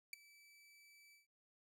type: tone with ADSR envelope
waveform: sawtooth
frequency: 2310 Hz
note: D7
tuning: 29 cents flat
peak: -37 dBFS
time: 0.13-1.27 s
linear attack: 3 ms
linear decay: 9 ms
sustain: -23 dB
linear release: 140 ms
effects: noise-tail reverb RT60 0.2 s tail -26 dB re dry